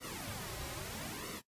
pink noise with flanger, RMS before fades -43 dBFS, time 0-1.42 s, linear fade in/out 50 ms, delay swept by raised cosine 1.2 to 4.5 ms, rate 0.77 Hz, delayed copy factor -0.8, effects noise-tail reverb RT60 0.1 s tail -17 dB re dry + resampled to 32000 Hz

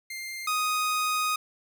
sawtooth tone pair in turn, 2103 / 1247.1 Hz, C7 / D#6, +8 / +4 cents, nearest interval major sixth, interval 904 cents, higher first, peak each -31 / -21 dBFS, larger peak second, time 0.1-0.47 / 0.47-1.36 s, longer second, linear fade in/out 5 ms, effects none

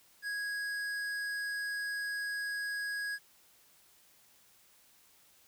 sine tone with tanh clipping, 1656 Hz, G#6, 5 cents flat, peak -36 dBFS, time 0.22-3.19 s, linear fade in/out 50 ms, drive 14 dB, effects white hiss -64 dBFS RMS until 5.47 s

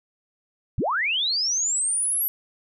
sine linear sweep, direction up, 51.2 to 11840 Hz, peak -21 dBFS, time 0.78-2.28 s, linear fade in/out 0 ms, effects none

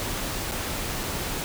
pink noise with dropouts, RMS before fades -30 dBFS, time 0-1.44 s, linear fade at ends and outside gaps 0 ms, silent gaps 0.513-0.519 / 1.034-1.037 s, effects none

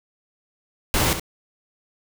pink noise with echo, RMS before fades -20 dBFS, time 0.94-1.13 s, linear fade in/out 0 ms, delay 67 ms, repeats 1, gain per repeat -9 dB, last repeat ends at 1.197 s, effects none

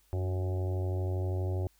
harmonic tone with a mistuned harmonic, 92.5 Hz, F#2, in tune, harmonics 1 / 3 / 4 / 5 / 6 / 7 / 8 / 9, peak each -29 / -46 / -39 / -50 / -45 / -47 / -50 / -53 dBFS, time 0.13-1.67 s, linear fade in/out 0 ms, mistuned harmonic 3, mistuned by +25 cents, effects added 50 Hz sine -68 dBFS peak until 1.79 s + white hiss -68 dBFS RMS until 1.79 s

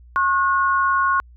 sine tone pair together, 1086 / 1449.6 Hz, C#6 / F#6, -36 / -36 cents, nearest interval perfect fourth, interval 500 cents, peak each -17 / -20 dBFS, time 0.16-1.2 s, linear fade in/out 0 ms, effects added 60 Hz sine -43 dBFS peak until 1.36 s

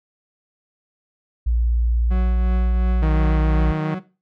sine tone, 58.27 Hz, A#1, in tune, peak -16 dBFS, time 1.46-3.72 s, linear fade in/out 10 ms
40% pulse tone with tremolo, 185 Hz, F#3, in tune, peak -23 dBFS, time 2.1-4 s, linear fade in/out 20 ms, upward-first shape triangle, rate 2.8 Hz, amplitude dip 50%
sawtooth tone with vibrato, 155.56 Hz, D#3, in tune, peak -17 dBFS, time 3.02-3.95 s, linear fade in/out 10 ms, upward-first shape sine, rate 7.2 Hz, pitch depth 13 cents each way
effects noise-tail reverb RT60 0.3 s tail -17 dB re dry + low-pass 2000 Hz 12 dB/octave

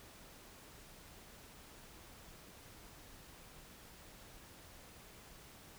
silence, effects pink hiss -57 dBFS RMS until 5.78 s

